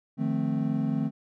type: chord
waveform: triangle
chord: F dominant seventh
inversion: third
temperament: equal with one note detuned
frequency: 152.36 / 174.61 / 220 / 261.6 Hz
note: Eb3 / F3 / A3 / C4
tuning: -36 / 0 / 0 / 0 cents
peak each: -28 / -32 / -27 / -28 dBFS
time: 0.17-1.11 s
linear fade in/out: 50 ms
effects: none